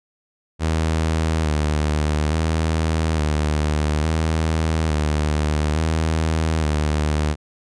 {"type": "tone with vibrato", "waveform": "sawtooth", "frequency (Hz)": 77.78, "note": "D#2", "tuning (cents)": 0, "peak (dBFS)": -14, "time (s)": [0.59, 7.36], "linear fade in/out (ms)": 50, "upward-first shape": "square", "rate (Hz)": 0.58, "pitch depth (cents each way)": 48, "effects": ["resampled to 22050 Hz"]}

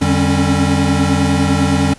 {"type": "tone cluster", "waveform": "square", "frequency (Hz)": [86.8, 148.9, 195.6, 268.4, 278.3], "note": ["F2", "D3", "G3", "C4", "C#4"], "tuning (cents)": [-10, 24, -4, 44, 7], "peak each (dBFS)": -19, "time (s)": [0.01, 1.94], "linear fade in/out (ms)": 10, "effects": ["pink hiss -42 dBFS RMS until 1.98 s", "resampled to 24000 Hz"]}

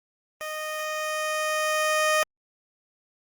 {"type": "tone with level ramp", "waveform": "15% pulse", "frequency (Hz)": 618, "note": "D#5", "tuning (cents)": -12, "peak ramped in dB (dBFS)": [-25, -13], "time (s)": [0.41, 2.23], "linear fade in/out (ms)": 0, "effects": ["Opus 24 kbps"]}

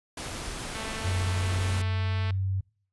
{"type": "noise", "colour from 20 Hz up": "pink", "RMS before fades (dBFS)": -36, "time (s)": [0.17, 1.82], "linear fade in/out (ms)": 5}
{"type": "click train", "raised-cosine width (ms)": 0.3, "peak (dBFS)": -22, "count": 345, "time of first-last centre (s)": [0.75, 2.307], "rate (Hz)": 221}
{"type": "tone with pitch glide", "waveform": "sine", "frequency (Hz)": [92, 95.74], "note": ["F#2", "G2"], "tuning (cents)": [-9, -40], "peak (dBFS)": -25, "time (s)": [1.04, 2.61], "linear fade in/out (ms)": 10, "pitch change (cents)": 69, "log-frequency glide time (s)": [1.33, 2.41]}
{"effects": ["noise-tail reverb RT60 0.5 s tail -26 dB re dry", "resampled to 24000 Hz"]}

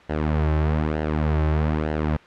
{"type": "tone with flanger", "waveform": "sawtooth", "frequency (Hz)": 77, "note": "D#2", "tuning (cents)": -17, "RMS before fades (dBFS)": -22, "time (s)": [0.09, 2.17], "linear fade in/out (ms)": 10, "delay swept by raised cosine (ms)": [0.84, 4.24], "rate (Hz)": 1.1, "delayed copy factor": -0.65, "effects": ["white hiss -47 dBFS RMS until 2.26 s", "low-pass 2000 Hz 12 dB/octave"]}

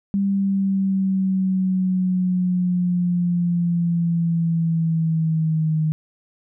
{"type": "linear sweep", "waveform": "sine", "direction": "down", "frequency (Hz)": [198.2, 155.56], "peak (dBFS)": -17, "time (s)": [0.14, 5.92], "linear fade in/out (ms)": 0, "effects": []}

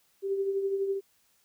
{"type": "tone with tremolo", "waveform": "sine", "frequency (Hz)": 392, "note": "G4", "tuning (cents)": 0, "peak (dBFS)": -24, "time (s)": [0.22, 1.01], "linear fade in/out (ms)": 50, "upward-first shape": "triangle", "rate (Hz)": 12, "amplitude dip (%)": 55, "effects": ["white hiss -68 dBFS RMS until 1.44 s"]}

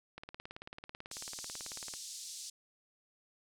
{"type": "click train", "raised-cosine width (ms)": 0.3, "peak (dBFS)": -29, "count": 33, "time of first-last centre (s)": [0.18, 1.938], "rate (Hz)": 18.2}
{"type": "band-pass noise", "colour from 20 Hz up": "pink", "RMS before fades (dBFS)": -46, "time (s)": [1.11, 2.5], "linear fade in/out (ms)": 5, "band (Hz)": [4500, 8800], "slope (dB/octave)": 24}
{"effects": []}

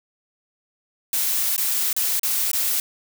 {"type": "noise with dropouts", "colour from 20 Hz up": "blue", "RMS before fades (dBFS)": -22, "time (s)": [1.13, 2.8], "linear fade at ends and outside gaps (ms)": 1, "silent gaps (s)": [[1.564, 1.579], [1.929, 1.965], [2.195, 2.232], [2.515, 2.532]], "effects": []}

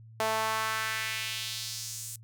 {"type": "tone with high-pass filter sweep", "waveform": "sawtooth", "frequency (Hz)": 220, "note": "A3", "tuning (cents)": 0, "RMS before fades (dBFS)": -33, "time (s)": [0.2, 2.16], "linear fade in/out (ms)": 0, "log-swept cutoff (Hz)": [650, 8500], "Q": 1.8, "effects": ["noise-tail reverb RT60 0.1 s tail -25 dB re dry", "added 112 Hz sine -48 dBFS peak until 2.23 s"]}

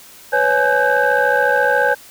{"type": "tone cluster", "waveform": "sine", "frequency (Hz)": [498.2, 557, 842, 1525, 1599], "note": ["B4", "C#5", "G#5", "G6", "G6"], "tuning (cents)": [15, 8, 24, -48, 34], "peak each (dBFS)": -18, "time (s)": [0.32, 1.95], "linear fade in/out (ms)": 20, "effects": ["tanh soft clip ceiling -5 dBFS", "white hiss -42 dBFS RMS until 2.1 s"]}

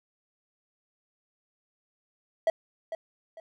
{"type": "tone with echo", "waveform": "triangle", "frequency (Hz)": 651, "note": "E5", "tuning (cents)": -22, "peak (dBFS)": -18, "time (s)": [2.47, 2.5], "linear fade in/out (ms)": 2, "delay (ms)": 450, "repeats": 2, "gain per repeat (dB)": -11, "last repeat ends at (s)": 3.4, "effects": []}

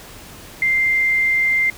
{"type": "tone", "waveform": "sine", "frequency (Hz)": 2093, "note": "C7", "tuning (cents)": 0, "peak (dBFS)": -14, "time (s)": [0.62, 1.7], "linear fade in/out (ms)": 2, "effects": ["pink hiss -39 dBFS RMS until 1.77 s"]}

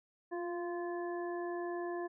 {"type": "harmonic tone with a mistuned harmonic", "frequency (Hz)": 345.9, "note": "F4", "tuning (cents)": -17, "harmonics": [1, 2, 3, 5], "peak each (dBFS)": [-37, -43, -47, -49], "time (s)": [0.31, 2.08], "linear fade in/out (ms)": 20, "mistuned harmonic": 1, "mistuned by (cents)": 23, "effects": []}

